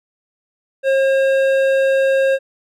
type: tone with hard clipping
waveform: triangle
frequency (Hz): 538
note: C5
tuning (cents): +48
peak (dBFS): -14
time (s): 0.83-2.39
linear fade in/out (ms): 50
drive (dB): 14
effects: none